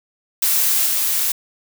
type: noise with level steps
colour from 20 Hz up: blue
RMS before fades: -17 / -19 dBFS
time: 0.42-1.32 s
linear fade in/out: 5 ms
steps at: 0.86 s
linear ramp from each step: 5 ms
effects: none